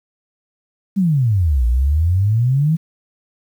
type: exponential two-way sweep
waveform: sine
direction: down then up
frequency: 205.3 to 57.4 to 166.7 Hz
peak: -12 dBFS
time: 0.96-2.77 s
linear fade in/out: 20 ms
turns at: 1.66 s
effects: 8-bit